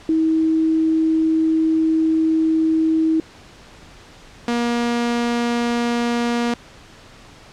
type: tone pair in turn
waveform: sine / sawtooth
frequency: 319.9 / 237.6 Hz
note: D#4 / A#3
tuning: +48 / +33 cents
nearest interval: perfect fourth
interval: 515 cents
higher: first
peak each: -14 dBFS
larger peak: neither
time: 0.09-3.2 / 4.48-6.54 s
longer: first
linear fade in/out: 2 ms
effects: pink hiss -44 dBFS RMS until 7.52 s + low-pass 6000 Hz 12 dB/octave